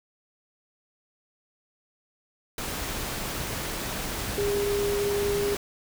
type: tone in noise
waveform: sine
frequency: 406.2 Hz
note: G#4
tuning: 38 cents flat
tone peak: -24 dBFS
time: 4.38-5.55 s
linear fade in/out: 2 ms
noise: pink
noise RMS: -32 dBFS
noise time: 2.58-5.57 s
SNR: +5 dB
effects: none